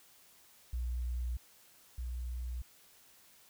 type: tone pair in turn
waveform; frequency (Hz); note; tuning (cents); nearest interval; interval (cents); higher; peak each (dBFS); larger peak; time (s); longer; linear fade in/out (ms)
sine; 60.7 / 61.23; B1 / B1; -29 / -14; unison; 15; second; -33 / -36; first; 0.73-1.37 / 1.98-2.62; neither; 5
effects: white hiss -62 dBFS RMS until 3.49 s